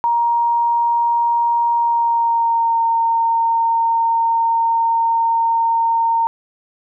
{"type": "tone with pitch glide", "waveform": "sine", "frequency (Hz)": [940, 917.5], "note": ["A#5", "A#5"], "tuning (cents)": [14, -28], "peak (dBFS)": -13, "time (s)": [0.04, 6.27], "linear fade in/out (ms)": 0, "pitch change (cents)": -42, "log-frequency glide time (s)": [1.74, 2.83], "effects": []}